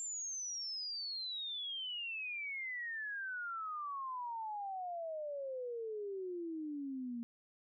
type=exponential sweep; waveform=sine; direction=down; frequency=7380 to 231.3 Hz; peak=-39 dBFS; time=0-7.23 s; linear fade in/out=0 ms; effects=none